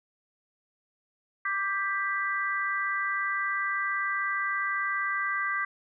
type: chord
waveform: sine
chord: G major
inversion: second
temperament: equal with one note detuned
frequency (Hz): 1174.7 / 1580.7 / 1975.5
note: D6 / G6 / B6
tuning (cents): 0 / +14 / 0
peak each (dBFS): -31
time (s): 1.45-5.65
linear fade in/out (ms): 5
effects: none